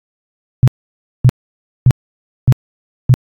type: tone bursts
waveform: sine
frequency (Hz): 126.1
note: B2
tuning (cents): +36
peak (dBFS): -3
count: 5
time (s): 0.63-3.14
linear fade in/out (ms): 0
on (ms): 46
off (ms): 570
effects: AAC 64 kbps